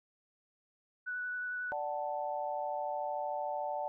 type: tone with vibrato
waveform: sine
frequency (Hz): 1481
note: F#6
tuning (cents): +1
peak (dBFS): -35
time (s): 1.06-1.73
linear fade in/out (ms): 20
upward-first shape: sine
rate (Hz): 11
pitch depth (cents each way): 11
type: chord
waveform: sine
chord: D major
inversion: none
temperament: equal with one note detuned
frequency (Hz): 587.3 / 746.9 / 880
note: D5 / F#5 / A5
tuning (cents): 0 / +16 / 0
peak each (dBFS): -38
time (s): 1.72-3.88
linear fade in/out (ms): 0
effects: none